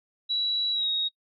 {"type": "tone with pitch glide", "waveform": "sine", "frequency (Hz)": [3915, 3769], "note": ["B7", "A#7"], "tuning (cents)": [-16, 18], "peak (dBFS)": -24, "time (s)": [0.29, 1.09], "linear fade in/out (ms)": 20, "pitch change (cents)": -66, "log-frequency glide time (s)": [0.72, 0.89], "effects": ["noise-tail reverb RT60 0.1 s tail -24 dB re dry"]}